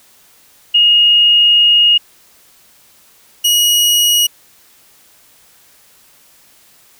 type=tone pair in turn; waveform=sine / sawtooth; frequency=2863 / 2900 Hz; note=F7 / F#7; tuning=+42 / -35 cents; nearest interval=unison; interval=23 cents; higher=second; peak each=-6 dBFS; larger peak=neither; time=0.74-1.98 / 3.44-4.27 s; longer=first; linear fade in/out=10 ms; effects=white hiss -48 dBFS RMS until 6.99 s